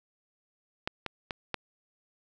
clicks, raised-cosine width 0.3 ms, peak -14 / -17 / -17 / -14 dBFS, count 4, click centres 0.875 / 1.063 / 1.308 / 1.543 s, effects none

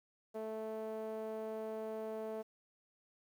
sawtooth tone with band-pass filter, 219.2 Hz, A3, 6 cents flat, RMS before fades -42 dBFS, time 0.34-2.43 s, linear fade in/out 20 ms, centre 550 Hz, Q 3.7, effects 11-bit

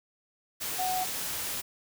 sine tone in noise, 740 Hz, F#5, in tune, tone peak -28 dBFS, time 0.78-1.05 s, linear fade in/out 20 ms, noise white, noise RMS -34 dBFS, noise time 0.6-1.62 s, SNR +3 dB, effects none

